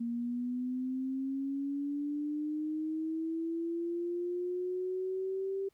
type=linear sweep; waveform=sine; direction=up; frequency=233.1 to 392 Hz; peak=-32 dBFS; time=0-5.69 s; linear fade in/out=10 ms; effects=pink hiss -75 dBFS RMS until 5.73 s